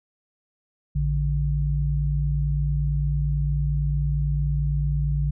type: tone pair together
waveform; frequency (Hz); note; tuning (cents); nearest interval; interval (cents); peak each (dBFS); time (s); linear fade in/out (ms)
sine; 56.72 / 145.6; A#1 / D3; -47 / -15; octave + major third; 1632; -23; 0.95-5.31; 10
effects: none